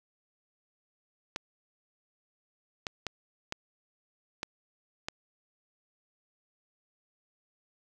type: clicks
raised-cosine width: 0.2 ms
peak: -16 dBFS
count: 6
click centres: 1.361 / 2.868 / 3.067 / 3.524 / 4.431 / 5.085 s
effects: none